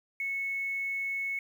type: tone with quantisation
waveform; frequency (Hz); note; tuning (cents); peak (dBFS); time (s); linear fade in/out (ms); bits
sine; 2202; C#7; -12; -30; 0.2-1.39; 2; 9
effects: none